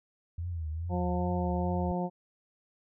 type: tone with vibrato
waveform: sine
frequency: 82.5 Hz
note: E2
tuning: 2 cents sharp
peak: -32 dBFS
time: 0.38-1.92 s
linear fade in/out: 5 ms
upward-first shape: triangle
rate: 2.4 Hz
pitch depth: 140 cents each way
type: harmonic tone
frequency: 178.3 Hz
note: F3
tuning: 36 cents sharp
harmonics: 1 / 2 / 3 / 4 / 5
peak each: -31 / -37 / -37 / -37 / -39 dBFS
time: 0.89-2.1 s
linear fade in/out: 50 ms
effects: none